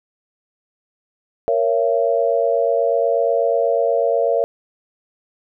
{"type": "chord", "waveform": "sine", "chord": "A# diminished", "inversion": "none", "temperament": "equal with one note detuned", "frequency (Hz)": [466.2, 554.4, 675.1], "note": ["A#4", "C#5", "E5"], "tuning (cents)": [0, 0, 41], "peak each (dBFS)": -19, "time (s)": [1.48, 4.44], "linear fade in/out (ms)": 0, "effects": []}